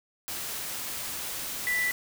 sine tone in noise, 1975.5 Hz, B6, in tune, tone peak -25 dBFS, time 1.67-1.91 s, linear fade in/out 0 ms, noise white, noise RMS -35 dBFS, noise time 0.28-1.92 s, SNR +7 dB, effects none

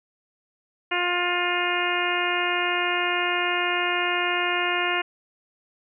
harmonic tone, 353.7 Hz, F4, 22 cents sharp, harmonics 1 / 2 / 3 / 4 / 5 / 6 / 7 / 8, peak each -30 / -30 / -30 / -30 / -30 / -30 / -30 / -30 dBFS, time 0.91-5.02 s, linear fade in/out 10 ms, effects none

